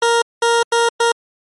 20% pulse tone bursts at uneven times, 467.2 Hz, A#4, 4 cents sharp, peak -7 dBFS, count 4, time 0.02-0.22 / 0.42-0.63 / 0.72-0.89 / 1-1.12 s, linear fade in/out 5 ms, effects MP3 48 kbps

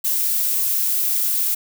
violet noise, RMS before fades -20 dBFS, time 0.04-1.55 s, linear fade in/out 10 ms, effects none

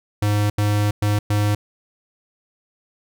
square tone bursts at uneven times, 103.83 Hz, G#2, in tune, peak -17 dBFS, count 4, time 0.22-0.5 / 0.58-0.91 / 1.02-1.19 / 1.3-1.55 s, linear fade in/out 5 ms, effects none

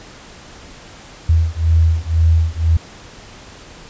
sine beating tone pair, 80.6 / 82.6 Hz, E2 / E2, -38 / +4 cents, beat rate 2 Hz, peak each -14 dBFS, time 1.29-2.77 s, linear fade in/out 5 ms, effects pink hiss -39 dBFS RMS until 3.89 s + resampled to 16000 Hz

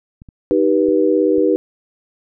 clicks, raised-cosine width 5 ms, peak -26 dBFS, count 5, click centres 0.219 / 0.288 / 0.52 / 0.886 / 1.382 s
sine chord, Eb augmented, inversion none, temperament just, 311.1 / 388.9 / 486.1 Hz, Eb4 / G4 / B4, 0 / -14 / -28 cents, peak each -16 dBFS, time 0.51-1.56 s, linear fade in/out 0 ms
effects none

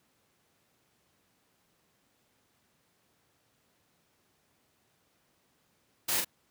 white noise with echo, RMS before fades -30 dBFS, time 6.08-6.21 s, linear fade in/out 10 ms, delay 38 ms, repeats 1, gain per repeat -4 dB, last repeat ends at 6.248 s, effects pink hiss -71 dBFS RMS until 6.5 s + high-pass 100 Hz 12 dB/octave

